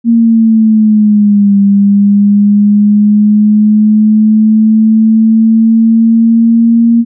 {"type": "linear two-way sweep", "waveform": "sine", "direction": "down then up", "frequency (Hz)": [233.1, 199.2, 233.1], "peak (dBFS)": -3, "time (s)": [0.04, 7.05], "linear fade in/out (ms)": 50, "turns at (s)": 1.58, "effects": []}